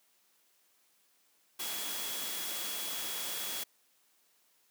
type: tone in noise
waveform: sine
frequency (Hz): 3350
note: G#7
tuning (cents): +14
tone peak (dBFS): -43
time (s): 1.59-3.64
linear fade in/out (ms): 10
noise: white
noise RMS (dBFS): -38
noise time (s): 1.59-3.64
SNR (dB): -8
effects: white hiss -70 dBFS RMS until 4.7 s + high-pass 200 Hz 12 dB/octave